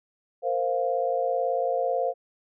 sine chord, Bb suspended second, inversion none, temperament just, 466.2 / 524.4 / 699.2 Hz, Bb4 / C5 / F5, 0 / +4 / +2 cents, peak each -30 / -26 / -27 dBFS, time 0.42-2.14 s, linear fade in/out 50 ms, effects none

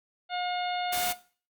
harmonic tone, 717 Hz, F5, 45 cents sharp, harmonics 1 / 2 / 3 / 4 / 5 / 6, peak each -31 / -37 / -40 / -41 / -39 / -45 dBFS, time 0.29-1.15 s, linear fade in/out 50 ms
white noise, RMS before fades -32 dBFS, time 0.92-1.13 s, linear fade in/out 10 ms
effects noise-tail reverb RT60 0.4 s tail -17 dB re dry + Opus 48 kbps

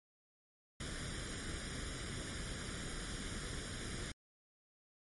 pink noise with comb filter, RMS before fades -43 dBFS, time 0.8-4.12 s, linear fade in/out 5 ms, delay 0.57 ms, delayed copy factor +0.7, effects MP3 48 kbps

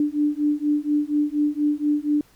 sine beating tone pair, 293.7 / 297.9 Hz, D4 / D4, 0 / +25 cents, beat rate 4.2 Hz, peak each -22 dBFS, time 0-2.21 s, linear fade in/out 2 ms, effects pink hiss -57 dBFS RMS until 2.35 s

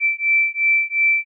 sine beating tone pair, 2331 / 2333.8 Hz, D7 / D7, -14 / -11 cents, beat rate 2.8 Hz, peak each -18 dBFS, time 0-1.25 s, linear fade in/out 50 ms, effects none

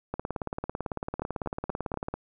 two click trains, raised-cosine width 1 ms, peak -17 / -18 dBFS, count 37 / 4, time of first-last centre 0.14-2.14 / 1.22-1.941 s, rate 18 / 4.16 Hz, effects none

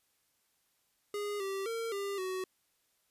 square tone with pitch steps, 411.6 / 389.5 / 457.1 / 398.9 / 373.4 Hz, G#4 / G4 / A#4 / G4 / F#4, -16 / -11 / -34 / +30 / +16 cents, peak -35 dBFS, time 1.14-2.44 s, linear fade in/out 2 ms, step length 260 ms, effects white hiss -75 dBFS RMS until 3.1 s + resampled to 32000 Hz

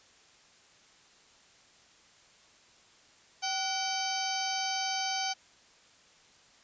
harmonic tone with a mistuned harmonic, 769 Hz, G5, 33 cents flat, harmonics 1 / 2 / 3 / 4 / 5 / 6 / 7 / 8, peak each -34 / -41 / -40 / -39 / -45 / -37 / -42 / -38 dBFS, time 3.42-5.34 s, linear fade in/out 20 ms, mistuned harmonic 2, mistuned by -85 cents, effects white hiss -60 dBFS RMS until 6.63 s + resampled to 16000 Hz

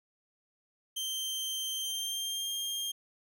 sawtooth tone with pitch glide, 3136 to 3207 Hz, G7 to G7, 0 to +39 cents, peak -30 dBFS, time 0.96-2.92 s, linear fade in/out 10 ms, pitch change +39 cents, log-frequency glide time 1.73-2.51 s, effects none

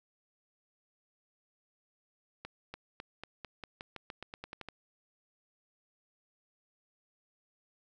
accelerating click train, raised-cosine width 0.3 ms, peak -26 dBFS, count 15, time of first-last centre 2.45-4.687 s, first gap 290 ms, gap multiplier 0.9, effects none

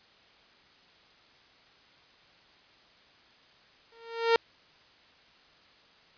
sawtooth tone with exponential growth, 460 Hz, A#4, 23 cents flat, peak -14 dBFS, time 3.92-4.36 s, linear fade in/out 2 ms, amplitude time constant 94 ms, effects white hiss -59 dBFS RMS until 6.17 s + resampled to 11025 Hz

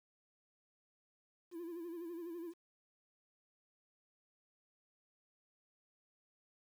triangle tone with vibrato, 339.8 Hz, F4, 47 cents flat, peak -40 dBFS, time 1.51-2.54 s, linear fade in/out 50 ms, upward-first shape sine, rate 12 Hz, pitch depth 75 cents each way, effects tanh soft clip ceiling -36 dBFS + 11-bit

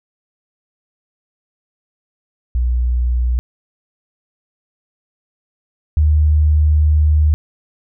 sine tone pair in turn, 61 / 76.04 Hz, B1 / D#2, -21 / -39 cents, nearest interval major third, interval 382 cents, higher second, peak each -13 / -9 dBFS, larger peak second, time 2.55-3.39 / 5.97-7.34 s, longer second, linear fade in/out 0 ms, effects none

